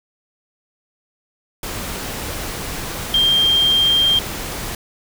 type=tone in noise; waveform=sine; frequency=3188 Hz; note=G7; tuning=28 cents sharp; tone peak=-12 dBFS; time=3.14-4.19 s; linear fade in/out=2 ms; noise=pink; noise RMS=-27 dBFS; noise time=1.63-4.75 s; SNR=+12 dB; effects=none